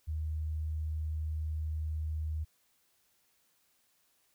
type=tone; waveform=sine; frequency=77.8 Hz; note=D#2; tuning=in tune; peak=-32 dBFS; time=0.07-2.45 s; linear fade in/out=20 ms; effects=white hiss -72 dBFS RMS until 4.34 s